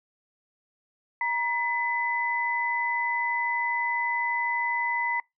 sine tone pair together, 947 / 2007 Hz, A#5 / B6, +27 / +27 cents, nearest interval octave + minor second, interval 1300 cents, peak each -27 dBFS, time 1.21-5.2 s, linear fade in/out 2 ms, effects noise-tail reverb RT60 0.2 s tail -26 dB re dry

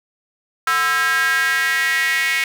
square tone with high-pass filter sweep, 146.83 Hz, D3, in tune, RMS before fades -18 dBFS, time 0.67-2.44 s, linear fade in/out 2 ms, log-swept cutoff 1400 to 2100 Hz, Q 5.7, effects 8-bit

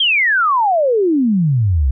sine exponential sweep, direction down, 3289 to 61.4 Hz, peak -11 dBFS, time 0-1.91 s, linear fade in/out 5 ms, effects none

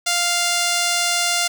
5% pulse tone, 698.5 Hz, F5, in tune, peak -6 dBFS, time 0.06-1.48 s, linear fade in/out 10 ms, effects none

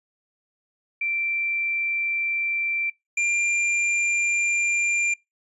sine / square tone pair in turn, 2349 / 2386 Hz, D7 / D7, 0 / +27 cents, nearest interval unison, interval 27 cents, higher second, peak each -23 / -21 dBFS, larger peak second, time 1.01-2.9 / 3.17-5.14 s, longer second, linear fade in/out 5 ms, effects noise-tail reverb RT60 0.2 s tail -24 dB re dry + resampled to 24000 Hz

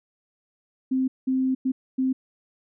sine tone bursts at uneven times, 261 Hz, C4, 4 cents flat, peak -20 dBFS, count 4, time 0.91-1.08 / 1.27-1.55 / 1.65-1.72 / 1.98-2.13 s, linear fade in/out 10 ms, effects none

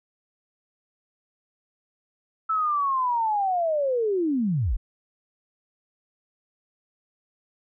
sine linear sweep, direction down, 1321 to 30.87 Hz, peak -21 dBFS, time 2.49-4.77 s, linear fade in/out 10 ms, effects none

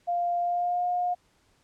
sine tone with pitch glide, 698.5 to 714 Hz, F5 to F5, 0 to +38 cents, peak -24 dBFS, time 0.07-1.15 s, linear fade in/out 20 ms, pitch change +38 cents, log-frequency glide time 0.4-0.86 s, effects pink hiss -66 dBFS RMS until 1.63 s + low-pass 9000 Hz 12 dB/octave

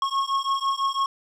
square beating tone pair, 1089 / 1095 Hz, C#6 / C#6, -31 / -22 cents, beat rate 6 Hz, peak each -26 dBFS, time 0.02-1.06 s, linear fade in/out 2 ms, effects low-pass 5000 Hz 12 dB/octave + 10-bit

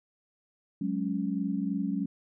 sine chord, F# suspended second, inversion none, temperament just, 185 / 208.1 / 277.5 Hz, F#3 / G#3 / C#4, 0 / +4 / +2 cents, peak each -32 dBFS, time 0.81-2.06 s, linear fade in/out 5 ms, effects none

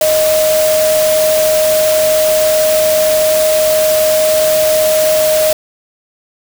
sine tone in noise, 622.3 Hz, D#5, in tune, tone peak -9 dBFS, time 0.01-5.53 s, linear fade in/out 2 ms, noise white, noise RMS -18 dBFS, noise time 0.01-5.53 s, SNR +6 dB, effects none

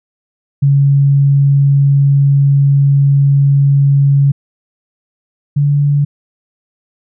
sine tone pair in turn, 139.9 / 143.75 Hz, C#3 / D3, +16 / -37 cents, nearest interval unison, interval 47 cents, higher second, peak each -6 / -8 dBFS, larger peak first, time 0.62-4.32 / 5.56-6.05 s, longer first, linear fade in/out 10 ms, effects none

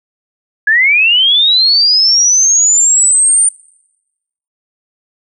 sine linear sweep, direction up, 1660 to 9050 Hz, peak -6 dBFS, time 0.67-3.49 s, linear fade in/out 5 ms, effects noise-tail reverb RT60 1.0 s tail -26 dB re dry

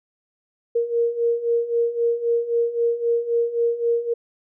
sine beating tone pair, 466.2 / 470 Hz, A#4 / A#4, 0 / +14 cents, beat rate 3.8 Hz, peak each -24 / -20 dBFS, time 0.75-4.14 s, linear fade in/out 10 ms, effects none

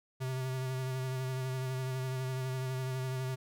square tone with vibrato, 130 Hz, C3, 11 cents flat, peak -34 dBFS, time 0.2-3.36 s, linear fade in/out 20 ms, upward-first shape sine, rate 12 Hz, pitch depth 24 cents each way, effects none

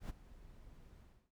brown noise with ADSR envelope, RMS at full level -41 dBFS, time 0-1.31 s, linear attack 95 ms, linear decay 20 ms, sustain -17 dB, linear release 300 ms, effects noise-tail reverb RT60 0.1 s tail -23 dB re dry

